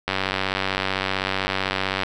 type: click train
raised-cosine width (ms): 0.3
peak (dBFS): -6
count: 188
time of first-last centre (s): 0.08-2.034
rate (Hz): 95.7
effects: none